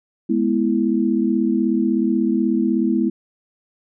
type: chord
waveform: sine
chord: E major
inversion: first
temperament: equal with one note detuned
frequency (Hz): 210.6 / 246.9 / 329.6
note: G#3 / B3 / E4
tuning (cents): +24 / 0 / 0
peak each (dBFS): -20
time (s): 0.29-3.1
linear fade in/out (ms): 10
effects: none